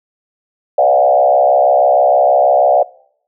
sine tone with frequency modulation, 653 Hz, E5, 17 cents flat, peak -7 dBFS, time 0.78-2.83 s, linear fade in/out 5 ms, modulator 66.3 Hz, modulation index 1.7, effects noise-tail reverb RT60 0.7 s tail -24 dB re dry

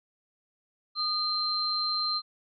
sine tone pair together, 1228 / 4135 Hz, D#6 / C8, -23 / -21 cents, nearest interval octave + major sixth, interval 2102 cents, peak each -33 / -27 dBFS, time 0.95-2.22 s, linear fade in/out 50 ms, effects none

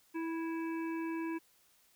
harmonic tone with a mistuned harmonic, 327.7 Hz, E4, 10 cents flat, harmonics 1 / 3 / 5 / 7 / 8, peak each -35 / -45 / -49 / -52 / -53 dBFS, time 0.14-1.39 s, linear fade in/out 20 ms, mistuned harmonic 5, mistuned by +17 cents, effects white hiss -68 dBFS RMS until 1.95 s

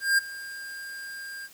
square tone with ADSR envelope, 1603 Hz, G6, 38 cents sharp, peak -18 dBFS, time 0-1.49 s, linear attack 180 ms, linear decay 14 ms, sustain -19 dB, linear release 44 ms, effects white hiss -52 dBFS RMS until 1.53 s

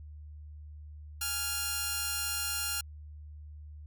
5% pulse tone pair together, 830.6 / 1396.9 Hz, G#5 / F6, 0 / 0 cents, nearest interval major sixth, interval 900 cents, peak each -29 / -20 dBFS, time 1.21-2.81 s, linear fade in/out 5 ms, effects added 75 Hz sine -44 dBFS peak until 3.86 s

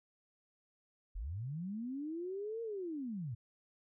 sine linear two-way sweep, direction up then down, 36.97 to 466.2 to 105.5 Hz, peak -38 dBFS, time 1.15-3.35 s, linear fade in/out 10 ms, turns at 2.62 s, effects none

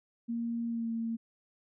sine tone with pitch glide, 233.1 to 228.3 Hz, A#3 to A#3, 0 to -36 cents, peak -31 dBFS, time 0.28-1.17 s, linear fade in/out 20 ms, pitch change -36 cents, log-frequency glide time 0.67-0.89 s, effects none

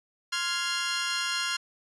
15% pulse chord, F minor, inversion second, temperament equal with one note detuned, 1046.5 / 1396.9 / 1668.9 Hz, C6 / F6 / Ab6, 0 / 0 / +8 cents, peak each -28 / -23 / -27 dBFS, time 0.32-1.57 s, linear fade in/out 10 ms, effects resampled to 24000 Hz

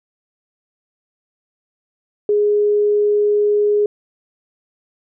sine tone, 415.3 Hz, G#4, in tune, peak -12 dBFS, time 2.29-3.86 s, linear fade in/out 2 ms, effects none

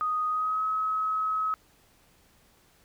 sine tone with pitch glide, 1244.5 to 1280.2 Hz, D#6 to D#6, 0 to +49 cents, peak -25 dBFS, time 0.01-1.54 s, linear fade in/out 0 ms, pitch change +49 cents, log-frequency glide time 0.29-0.63 s, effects pink hiss -62 dBFS RMS until 2.84 s

